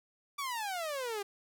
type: exponential sweep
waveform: sawtooth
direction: down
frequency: 1173 to 392 Hz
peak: -31 dBFS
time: 0.38-1.23 s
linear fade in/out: 10 ms
effects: none